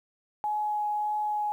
sine tone with vibrato, 841 Hz, G#5, 22 cents sharp, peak -26 dBFS, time 0.44-1.52 s, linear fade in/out 0 ms, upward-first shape triangle, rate 1.7 Hz, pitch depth 9 cents each way, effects 10-bit

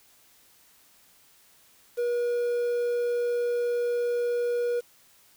triangle tone with quantisation, 480.9 Hz, B4, 46 cents flat, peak -22 dBFS, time 1.97-4.81 s, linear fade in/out 20 ms, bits 8, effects white hiss -59 dBFS RMS until 5.36 s

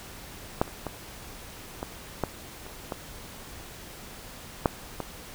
clicks, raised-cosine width 1 ms, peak -7 / -27 / -17 / -17 / -11 / -29 / -16 / -6 / -16 dBFS, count 9, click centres 0.615 / 0.678 / 0.867 / 1.829 / 2.237 / 2.665 / 2.922 / 4.658 / 5.003 s, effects pink hiss -44 dBFS RMS until 5.34 s

